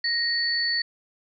sine tone pair together, 1875 / 4462 Hz, A#6 / C#8, +10 / +11 cents, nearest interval octave + minor third, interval 1501 cents, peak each -26 / -24 dBFS, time 0.04-0.82 s, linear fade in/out 5 ms, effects none

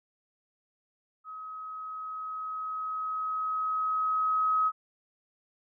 sine tone with level ramp, 1272 Hz, D#6, 38 cents sharp, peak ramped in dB -39 to -22 dBFS, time 1.24-4.72 s, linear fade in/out 50 ms, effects none

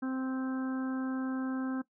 harmonic tone, 261.2 Hz, C4, 3 cents flat, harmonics 1 / 2 / 3 / 4 / 5 / 6, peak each -31 / -47 / -48 / -49 / -47 / -47 dBFS, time 0.02-1.82 s, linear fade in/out 10 ms, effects noise-tail reverb RT60 0.1 s tail -17 dB re dry

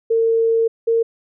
sine tone pair in turn, 454.6 / 457.8 Hz, A#4 / A#4, -43 / -31 cents, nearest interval unison, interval 12 cents, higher second, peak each -13 dBFS, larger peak neither, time 0.1-0.68 / 0.87-1.03 s, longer first, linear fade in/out 10 ms, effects none

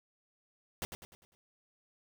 pink noise with echo, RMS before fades -37 dBFS, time 0.82-0.85 s, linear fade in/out 0 ms, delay 100 ms, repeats 5, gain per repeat -7 dB, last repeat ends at 1.35 s, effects none

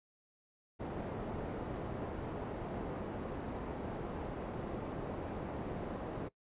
white low-pass noise, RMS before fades -41 dBFS, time 0.79-6.29 s, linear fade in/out 20 ms, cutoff 530 Hz, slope 12 dB/octave, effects noise-tail reverb RT60 0.1 s tail -19 dB re dry + resampled to 8000 Hz

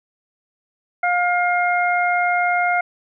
harmonic tone, 709 Hz, F5, 26 cents sharp, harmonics 1 / 2 / 3, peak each -18 / -22 / -22 dBFS, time 1.03-2.81 s, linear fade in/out 5 ms, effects none

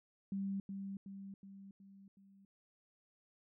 sine tone with echo, 196 Hz, G3, in tune, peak -36 dBFS, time 0.32-0.6 s, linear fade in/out 2 ms, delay 370 ms, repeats 5, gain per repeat -5 dB, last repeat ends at 2.45 s, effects none

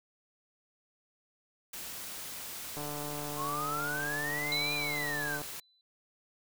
white noise, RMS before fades -42 dBFS, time 1.73-5.6 s, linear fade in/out 5 ms
click train, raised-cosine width 1 ms, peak -27 dBFS, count 390, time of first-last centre 2.77-5.416 s, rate 147 Hz
sine exponential two-way sweep, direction up then down, 1051 to 2438 to 1490 Hz, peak -33 dBFS, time 3.36-5.4 s, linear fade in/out 50 ms, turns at 4.74 s
sine tone with exponential decay, 4000 Hz, B7, 21 cents sharp, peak -29 dBFS, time 4.52-5.81 s, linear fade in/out 1 ms, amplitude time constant 280 ms
effects none

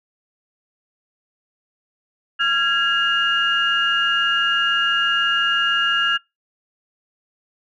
sine tone cluster, 1379 / 1653 / 2834 Hz, F6 / G#6 / F7, -22 / -9 / +25 cents, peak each -20 dBFS, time 2.39-6.18 s, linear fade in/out 20 ms, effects noise-tail reverb RT60 0.2 s tail -23 dB re dry + tanh soft clip ceiling -7 dBFS

